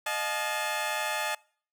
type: tone cluster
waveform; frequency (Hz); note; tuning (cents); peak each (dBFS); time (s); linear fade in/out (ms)
15% pulse; 614 / 705 / 860; D#5 / F5 / A5; -23 / +16 / -40; -27 / -31 / -25; 0.06-1.35; 5
effects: noise-tail reverb RT60 0.5 s tail -25 dB re dry